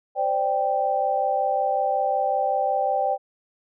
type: chord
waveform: sine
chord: C suspended second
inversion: none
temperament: just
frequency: 523.3 / 588.7 / 784.9 Hz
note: C5 / D5 / G5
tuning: 0 / +4 / +2 cents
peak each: -27 / -26 / -22 dBFS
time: 0.15-3.18 s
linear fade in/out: 50 ms
effects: none